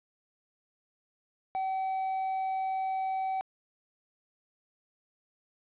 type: tone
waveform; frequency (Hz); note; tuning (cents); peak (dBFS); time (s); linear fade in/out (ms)
triangle; 763; G5; -47; -27; 1.55-3.41; 0
effects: resampled to 8000 Hz + 11-bit